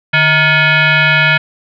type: tone with frequency modulation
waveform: sine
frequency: 149.7 Hz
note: D3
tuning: 33 cents sharp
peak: -7 dBFS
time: 0.13-1.38 s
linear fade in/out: 10 ms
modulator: 785 Hz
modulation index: 3.4
effects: none